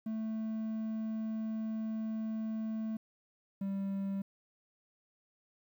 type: tone pair in turn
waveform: triangle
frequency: 220 / 196 Hz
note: A3 / G3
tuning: 0 / 0 cents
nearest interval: major second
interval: 200 cents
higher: first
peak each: -32 / -31 dBFS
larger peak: second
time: 0.06-2.97 / 3.61-4.22 s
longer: first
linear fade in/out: 5 ms
effects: 11-bit